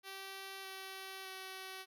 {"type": "tone with pitch steps", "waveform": "5% pulse", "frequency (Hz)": [387.2, 383.2, 379.2], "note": ["G4", "G4", "F#4"], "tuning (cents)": [-21, -39, 43], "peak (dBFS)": -34, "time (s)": [0.03, 1.86], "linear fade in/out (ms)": 50, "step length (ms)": 610, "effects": []}